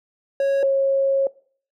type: tone pair in turn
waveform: triangle / sine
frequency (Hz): 551 / 544.7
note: C#5 / C#5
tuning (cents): -11 / -30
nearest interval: unison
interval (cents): 19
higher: first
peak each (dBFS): -15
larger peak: neither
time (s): 0.4-0.63 / 0.63-1.27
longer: second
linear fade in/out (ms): 2
effects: noise-tail reverb RT60 0.5 s tail -22 dB re dry